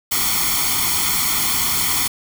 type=noise with comb filter; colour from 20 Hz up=white; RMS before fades=-19 dBFS; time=0.11-2.08 s; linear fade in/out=10 ms; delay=0.91 ms; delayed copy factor=+0.8; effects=none